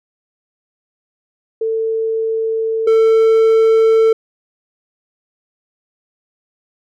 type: tone pair in turn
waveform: sine / triangle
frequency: 446.5 / 446.5 Hz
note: A4 / A4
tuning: +25 / +25 cents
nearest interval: unison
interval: 0 cents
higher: neither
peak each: -15 / -6 dBFS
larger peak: second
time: 1.61-2.87 / 2.87-4.13 s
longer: neither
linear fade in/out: 5 ms
effects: none